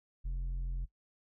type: tone with low-pass filter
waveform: square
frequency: 43.65 Hz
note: F1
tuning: in tune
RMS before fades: -36 dBFS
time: 0.24-0.86 s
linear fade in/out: 20 ms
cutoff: 90 Hz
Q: 1.2
effects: noise-tail reverb RT60 0.1 s tail -19 dB re dry